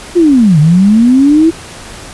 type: linear two-way sweep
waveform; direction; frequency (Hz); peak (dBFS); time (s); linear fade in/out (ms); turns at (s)
sine; down then up; 361.9 to 145 to 333.8; -3; 0.15-1.51; 20; 0.59
effects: pink hiss -29 dBFS RMS until 2.13 s + resampled to 24000 Hz